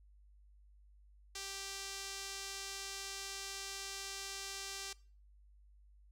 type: tone with band-pass filter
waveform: sawtooth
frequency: 392 Hz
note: G4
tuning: in tune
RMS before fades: -45 dBFS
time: 1.35-4.93 s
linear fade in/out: 5 ms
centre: 5800 Hz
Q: 1.2
effects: noise-tail reverb RT60 0.4 s tail -21 dB re dry + added 50 Hz sine -60 dBFS peak until 6.11 s